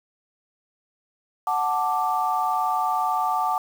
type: chord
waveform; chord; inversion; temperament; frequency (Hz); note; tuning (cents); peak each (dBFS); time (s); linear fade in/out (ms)
sine; D major; first; equal; 740 / 880 / 1174.7; F#5 / A5 / D6; 0 / 0 / 0; -25; 1.47-3.58; 2
effects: 7-bit